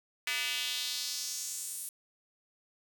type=tone with high-pass filter sweep; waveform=square; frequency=135 Hz; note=C#3; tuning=45 cents flat; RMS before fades=-36 dBFS; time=0.27-1.89 s; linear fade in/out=2 ms; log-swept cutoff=2200 to 10000 Hz; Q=2.3; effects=9-bit